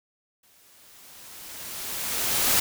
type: noise with exponential growth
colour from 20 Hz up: white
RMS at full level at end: -20 dBFS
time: 0.43-2.6 s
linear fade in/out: 5 ms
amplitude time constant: 470 ms
effects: none